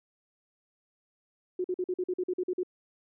sine tone bursts, 363.9 Hz, F#4, 29 cents flat, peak -27 dBFS, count 11, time 1.59-2.633 s, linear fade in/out 5 ms, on 53 ms, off 46 ms, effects none

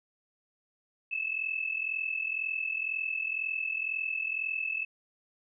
sine tone pair together, 2586 / 2628 Hz, E7 / E7, -34 / -6 cents, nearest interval unison, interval 28 cents, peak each -34 / -32 dBFS, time 1.11-4.85 s, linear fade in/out 10 ms, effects none

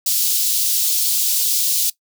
white high-pass noise, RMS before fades -18 dBFS, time 0.06-1.9 s, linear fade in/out 5 ms, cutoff 3600 Hz, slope 24 dB/octave, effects noise-tail reverb RT60 0.1 s tail -19 dB re dry

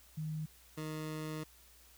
sine / 20% pulse tone pair in turn, 155.5 / 155.5 Hz, D#3 / D#3, -1 / -1 cents, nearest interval unison, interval 0 cents, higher neither, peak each -36 / -34 dBFS, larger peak second, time 0.17-0.46 / 0.77-1.44 s, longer second, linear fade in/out 10 ms, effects added 60 Hz sine -64 dBFS peak until 1.97 s + white hiss -62 dBFS RMS until 1.97 s

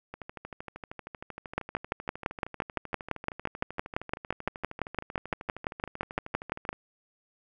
two click trains, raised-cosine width 0.5 ms, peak -24 / -12 dBFS, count 86 / 31, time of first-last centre 0.14-6.729 / 1.58-6.691 s, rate 12.9 / 5.87 Hz, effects none

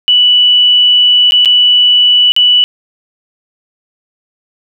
sine tone with dropouts, 2960 Hz, F#7, in tune, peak -4 dBFS, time 0.08-2.64 s, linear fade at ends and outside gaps 0 ms, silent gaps 1.309-1.321 / 1.449-1.457 / 2.32-2.364 s, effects none

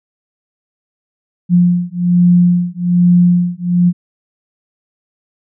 sine beating tone pair, 175.8 / 177 Hz, F3 / F3, +12 / +23 cents, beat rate 1.2 Hz, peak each -11 dBFS, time 1.49-3.93 s, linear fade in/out 50 ms, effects none

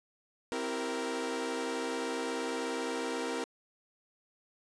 sawtooth chord, C dominant seventh, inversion none, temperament equal with one note detuned, 261.6 / 329.6 / 386.6 / 466.2 Hz, C4 / E4 / G4 / Bb4, 0 / 0 / -24 / 0 cents, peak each -35 / -36 / -38 / -32 dBFS, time 0.52-3.44 s, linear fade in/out 0 ms, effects resampled to 22050 Hz

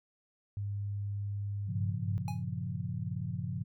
sine tone, 101.3 Hz, G#2, 43 cents flat, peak -33 dBFS, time 0.57-2.18 s, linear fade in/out 0 ms
sine chord, G half-diminished seventh, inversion none, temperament equal, 98 / 116.54 / 138.59 / 174.61 Hz, G2 / Bb2 / Db3 / F3, 0 / 0 / 0 / 0 cents, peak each -39 dBFS, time 1.67-3.64 s, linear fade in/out 20 ms
square tone with exponential decay, 830.6 Hz, G#5, in tune, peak -37 dBFS, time 2.28-2.44 s, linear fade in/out 1 ms, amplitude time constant 34 ms
effects none

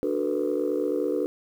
sine chord, B minor seventh, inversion first, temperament just, 296.3 / 370.4 / 444.5 / 493.9 Hz, D4 / F#4 / A4 / B4, +15 / +2 / +18 / 0 cents, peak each -28 dBFS, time 0.03-1.26 s, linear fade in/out 0 ms, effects tanh soft clip ceiling -16 dBFS + 9-bit

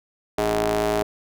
sawtooth ring-modulated tone, 110 Hz, A2, in tune, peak -13 dBFS, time 0.38-1.03 s, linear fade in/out 5 ms, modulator 522 Hz, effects none

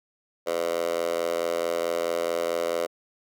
10% pulse tone with high-pass filter, 84.6 Hz, E2, 45 cents sharp, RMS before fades -27 dBFS, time 0.46-2.87 s, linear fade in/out 20 ms, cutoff 540 Hz, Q 3.7, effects none

